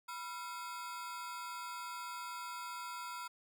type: ring-modulated tone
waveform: 40% pulse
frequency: 1174.7 Hz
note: D6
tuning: in tune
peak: -38 dBFS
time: 0.08-3.28 s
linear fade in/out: 10 ms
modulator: 193 Hz
effects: none